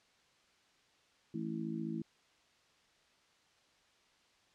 harmonic tone, 54.7 Hz, A1, 9 cents flat, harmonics 3 / 4 / 5 / 6, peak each -42 / -40 / -48 / -41 dBFS, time 1.34-2.02 s, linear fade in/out 5 ms, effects white hiss -69 dBFS RMS until 4.54 s + low-pass 5000 Hz 12 dB/octave

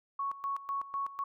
sine tone with tremolo, 1108.7 Hz, C#6, in tune, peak -31 dBFS, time 0.19-1.24 s, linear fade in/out 5 ms, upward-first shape square, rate 4 Hz, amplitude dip 80%, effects none

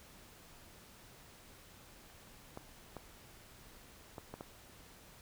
clicks, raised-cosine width 1 ms, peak -30 dBFS, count 5, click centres 2.574 / 2.967 / 4.182 / 4.34 / 4.409 s, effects pink hiss -58 dBFS RMS until 5.21 s

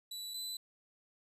sawtooth tone pair in turn, 3951 / 4002 Hz, B7 / B7, 0 / +22 cents, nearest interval unison, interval 22 cents, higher second, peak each -38 / -36 dBFS, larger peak second, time 0.11-0.34 / 0.34-0.57 s, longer neither, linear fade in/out 5 ms, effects resampled to 32000 Hz

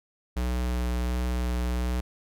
square tone with vibrato, 61.2 Hz, B1, 15 cents flat, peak -26 dBFS, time 0.36-2.01 s, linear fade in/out 10 ms, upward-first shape sine, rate 1.4 Hz, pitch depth 12 cents each way, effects none

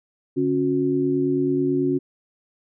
sine tone cluster, 144.4 / 274.9 / 364 Hz, D3 / C#4 / F#4, -29 / -14 / -28 cents, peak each -29 / -21 / -22 dBFS, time 0.36-1.99 s, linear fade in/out 20 ms, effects none

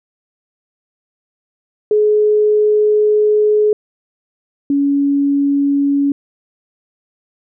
sine tone pair in turn, 422.9 / 281.7 Hz, G#4 / C#4, +31 / +28 cents, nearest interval perfect fifth, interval 703 cents, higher first, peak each -9 / -11 dBFS, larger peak first, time 1.91-3.73 / 4.7-6.12 s, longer first, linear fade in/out 2 ms, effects none

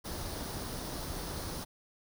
pink noise with comb filter, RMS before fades -39 dBFS, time 0.04-1.65 s, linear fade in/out 20 ms, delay 0.2 ms, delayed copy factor +0.5, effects none

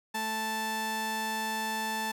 sawtooth tone pair together, 220 / 880 Hz, A3 / A5, 0 / 0 cents, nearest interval 2 octaves, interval 2400 cents, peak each -34 / -27 dBFS, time 0.14-2.12 s, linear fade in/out 10 ms, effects none

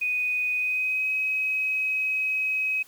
sine tone with pitch glide, 2489 to 2540 Hz, D#7 to D#7, 0 to +35 cents, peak -23 dBFS, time 0.01-2.83 s, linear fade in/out 10 ms, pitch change +35 cents, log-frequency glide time 0.55-1.11 s, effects white hiss -54 dBFS RMS until 2.87 s

